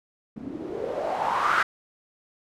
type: noise with low-pass filter sweep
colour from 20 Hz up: blue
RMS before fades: -27 dBFS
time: 0.36-1.63 s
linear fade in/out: 5 ms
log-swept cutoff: 230 to 1500 Hz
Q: 5.2
effects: none